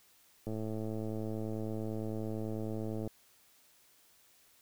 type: click train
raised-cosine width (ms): 2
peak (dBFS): -26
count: 285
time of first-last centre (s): 0.47-3.076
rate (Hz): 109
effects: white hiss -65 dBFS RMS until 4.61 s